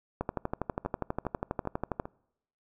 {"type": "two click trains", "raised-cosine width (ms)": 1, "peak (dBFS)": [-16, -24], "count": [23, 4], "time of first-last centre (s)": [[0.21, 1.999], [0.85, 2.055]], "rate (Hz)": [12.3, 2.49], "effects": ["noise-tail reverb RT60 0.8 s tail -25 dB re dry"]}